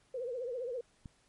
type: tone with vibrato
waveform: sine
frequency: 493.9 Hz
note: B4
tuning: in tune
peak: -35 dBFS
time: 0.14-0.81 s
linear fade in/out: 5 ms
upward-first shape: triangle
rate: 15 Hz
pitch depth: 140 cents each way
type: click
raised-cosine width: 5 ms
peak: -33 dBFS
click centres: 1.058 s
effects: pink hiss -69 dBFS RMS until 1.28 s + MP3 48 kbps